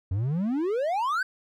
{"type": "exponential sweep", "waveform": "triangle", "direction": "up", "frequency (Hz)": [88.3, 1592], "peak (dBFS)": -22, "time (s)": [0.11, 1.23], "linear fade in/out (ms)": 5, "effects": []}